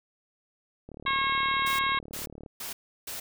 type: click train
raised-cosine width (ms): 2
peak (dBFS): -30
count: 59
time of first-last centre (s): 0.89-2.462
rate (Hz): 36.9
type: harmonic tone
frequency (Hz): 543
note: C#5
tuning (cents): -36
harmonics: 2 / 3 / 4 / 5 / 6 / 7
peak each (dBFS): -27 / -33 / -30 / -38 / -37 / -34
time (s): 1.06-1.99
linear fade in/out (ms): 5
type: noise bursts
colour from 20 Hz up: white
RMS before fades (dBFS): -37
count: 4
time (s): 1.66-3.2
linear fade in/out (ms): 5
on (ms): 130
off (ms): 340
effects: none